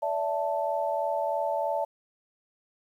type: chord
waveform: sine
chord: D suspended second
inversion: none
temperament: equal with one note detuned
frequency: 576.2 / 659.3 / 880 Hz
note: D5 / E5 / A5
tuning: -33 / 0 / 0 cents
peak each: -30 dBFS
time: 0.02-1.85 s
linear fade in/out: 10 ms
effects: 10-bit